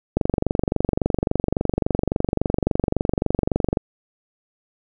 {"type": "click train", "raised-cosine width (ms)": 2, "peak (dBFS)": -5, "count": 86, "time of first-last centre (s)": [0.17, 3.772], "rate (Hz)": 23.6, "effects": []}